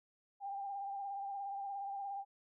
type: tone with vibrato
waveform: sine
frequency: 795 Hz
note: G5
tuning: 24 cents sharp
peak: -39 dBFS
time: 0.4-2.25 s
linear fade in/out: 50 ms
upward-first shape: triangle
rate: 17 Hz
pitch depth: 40 cents each way
effects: none